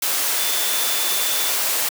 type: tone in noise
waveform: sine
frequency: 3520 Hz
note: A7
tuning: in tune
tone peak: -28 dBFS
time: 0.39-1.5 s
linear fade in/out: 5 ms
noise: white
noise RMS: -21 dBFS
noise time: 0.02-1.89 s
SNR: -10 dB
effects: high-pass 400 Hz 12 dB/octave